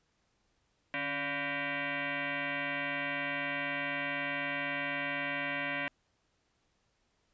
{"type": "tone with frequency modulation", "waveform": "sine", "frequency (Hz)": 150, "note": "D3", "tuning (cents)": 37, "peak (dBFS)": -32, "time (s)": [0.94, 5.88], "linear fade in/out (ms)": 0, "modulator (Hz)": 428, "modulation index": 5.9, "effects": ["pink hiss -75 dBFS RMS until 7.33 s", "resampled to 16000 Hz"]}